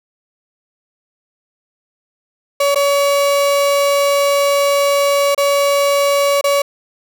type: tone with dropouts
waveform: 35% pulse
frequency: 565 Hz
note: C#5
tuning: 33 cents sharp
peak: -10 dBFS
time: 2.6-6.62 s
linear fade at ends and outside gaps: 5 ms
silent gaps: 2.747-2.757 / 5.348-5.377 / 6.412-6.44 s
effects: none